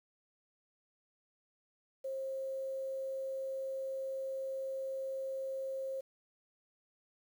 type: tone with quantisation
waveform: sine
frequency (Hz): 534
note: C5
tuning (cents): +35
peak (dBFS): -36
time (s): 2.04-6.01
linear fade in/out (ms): 10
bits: 10
effects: none